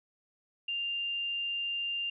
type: tone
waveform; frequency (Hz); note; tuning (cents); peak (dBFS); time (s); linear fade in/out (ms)
sine; 2794; F7; 0; -31; 0.68-2.1; 5
effects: none